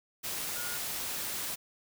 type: tone in noise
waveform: sine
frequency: 1433 Hz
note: F6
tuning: 44 cents sharp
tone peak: -41 dBFS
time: 0.55-0.78 s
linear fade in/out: 20 ms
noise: white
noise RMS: -36 dBFS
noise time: 0.23-1.56 s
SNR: -8 dB
effects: none